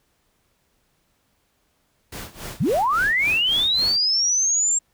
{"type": "noise with tremolo", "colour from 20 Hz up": "pink", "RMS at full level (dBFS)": -33, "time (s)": [2.12, 3.97], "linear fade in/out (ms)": 5, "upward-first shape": "sine", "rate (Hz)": 3.6, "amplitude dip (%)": 85}
{"type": "linear sweep", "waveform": "sine", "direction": "up", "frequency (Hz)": [96.4, 7500], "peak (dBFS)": -17, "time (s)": [2.6, 4.79], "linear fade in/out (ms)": 10}
{"effects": ["pink hiss -67 dBFS RMS until 4.93 s"]}